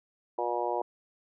harmonic tone, 120 Hz, B2, 49 cents flat, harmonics 3 / 4 / 5 / 6 / 7 / 8, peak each -35 / -35 / -35 / -35 / -35 / -35 dBFS, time 0.38-0.82 s, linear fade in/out 5 ms, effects none

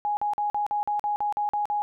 sine tone bursts, 830.6 Hz, G#5, in tune, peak -23 dBFS, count 11, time 0.05-1.82 s, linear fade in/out 0 ms, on 120 ms, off 45 ms, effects none

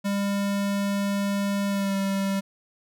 square tone with pitch glide, 200 to 195.77 Hz, G3 to G3, +35 to -2 cents, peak -24 dBFS, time 0.04-2.41 s, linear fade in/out 20 ms, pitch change -37 cents, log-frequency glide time 1.68-1.96 s, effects none

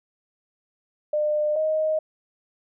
sine tone pair in turn, 602 / 624.6 Hz, D5 / D#5, +43 / +7 cents, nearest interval minor second, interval 64 cents, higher second, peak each -20 dBFS, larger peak neither, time 1.13-1.56 / 1.56-1.99 s, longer neither, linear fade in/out 5 ms, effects none

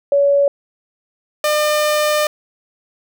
sine / sawtooth tone pair in turn, 565 / 602.3 Hz, C#5 / D5, +33 / +44 cents, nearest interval minor second, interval 111 cents, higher second, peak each -10 dBFS, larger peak neither, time 0.12-0.48 / 1.44-2.27 s, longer second, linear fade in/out 2 ms, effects none

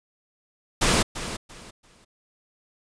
pink noise with echo, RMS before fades -20 dBFS, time 0.81-1.03 s, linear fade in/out 10 ms, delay 340 ms, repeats 3, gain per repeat -12 dB, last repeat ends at 2.05 s, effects resampled to 22050 Hz

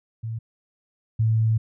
sine tone pair in turn, 112.9 / 111.28 Hz, A2 / A2, +45 / +20 cents, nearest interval unison, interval 25 cents, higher first, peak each -27 / -17 dBFS, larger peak second, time 0.23-0.39 / 1.19-1.58 s, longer second, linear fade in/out 10 ms, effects none

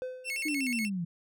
triangle tone with exponential decay, 510 Hz, C5, 44 cents flat, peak -29 dBFS, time 0.02-0.58 s, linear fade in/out 0 ms, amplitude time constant 120 ms
40% pulse tone with vibrato, 2427 Hz, D#7, 44 cents flat, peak -31 dBFS, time 0.24-0.9 s, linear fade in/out 50 ms, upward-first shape square, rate 8.2 Hz, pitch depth 180 cents each way
sine linear sweep, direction down, 310 to 163.1 Hz, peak -30 dBFS, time 0.45-1.05 s, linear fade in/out 10 ms
effects none

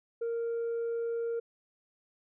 sine tone, 464.4 Hz, A#4, 7 cents flat, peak -28 dBFS, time 0.21-1.4 s, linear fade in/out 10 ms, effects tanh soft clip ceiling -29 dBFS

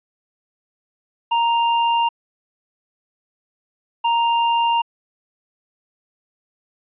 square tone pair in turn, 932.3 / 932.3 Hz, A#5 / A#5, 0 / 0 cents, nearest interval unison, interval 0 cents, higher neither, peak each -16 dBFS, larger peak neither, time 1.31-2.09 / 4.04-4.82 s, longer neither, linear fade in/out 10 ms, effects resampled to 8000 Hz

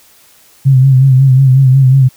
sine tone with vibrato, 132.5 Hz, C3, 22 cents sharp, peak -3 dBFS, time 0.65-2.09 s, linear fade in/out 20 ms, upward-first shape sine, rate 5.5 Hz, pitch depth 58 cents each way, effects white hiss -45 dBFS RMS until 2.16 s

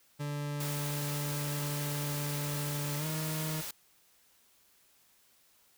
40% pulse tone with pitch glide, 145.7 to 156.16 Hz, D3 to D#3, -13 to +7 cents, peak -33 dBFS, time 0.19-3.62 s, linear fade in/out 20 ms, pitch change +120 cents, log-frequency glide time 2.97-3.06 s
white noise, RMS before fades -40 dBFS, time 0.6-3.71 s, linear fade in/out 5 ms
effects white hiss -66 dBFS RMS until 5.77 s

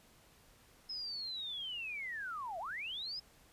sine linear two-way sweep, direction down then up, 5180 to 635 to 5180 Hz, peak -39 dBFS, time 0.89-3.2 s, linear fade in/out 10 ms, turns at 2.59 s, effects pink hiss -64 dBFS RMS until 3.52 s + resampled to 32000 Hz

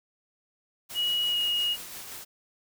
white noise with tremolo, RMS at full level -40 dBFS, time 0.89-2.25 s, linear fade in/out 20 ms, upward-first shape sine, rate 5.8 Hz, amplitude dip 30%
sine tone with pitch glide, 2906 to 2876 Hz, F#7 to F#7, -32 to -50 cents, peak -24 dBFS, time 0.94-1.77 s, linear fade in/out 50 ms, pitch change -18 cents, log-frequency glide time 1.29-1.38 s
effects none

